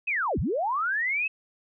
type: linear two-way sweep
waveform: sine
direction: down then up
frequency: 2637 to 46.25 to 2637 Hz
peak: -24 dBFS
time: 0.07-1.28 s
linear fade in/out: 10 ms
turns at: 0.39 s
effects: none